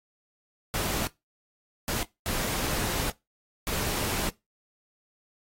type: noise bursts at uneven times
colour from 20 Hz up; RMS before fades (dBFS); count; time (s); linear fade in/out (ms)
pink; -30; 4; 0.74-1.07 / 1.88-2.03 / 2.26-3.1 / 3.67-4.29; 0
effects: noise-tail reverb RT60 0.2 s tail -20 dB re dry + AAC 48 kbps